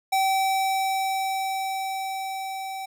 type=tone with level ramp; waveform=square; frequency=770 Hz; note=G5; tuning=31 cents flat; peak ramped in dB=-20 to -32 dBFS; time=0.12-2.86 s; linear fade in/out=10 ms; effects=none